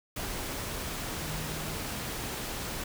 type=tone in noise; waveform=sine; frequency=155.56 Hz; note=D#3; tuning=in tune; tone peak=-39 dBFS; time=1.2-1.75 s; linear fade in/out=5 ms; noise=pink; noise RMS=-36 dBFS; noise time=0.16-2.84 s; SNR=-6 dB; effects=none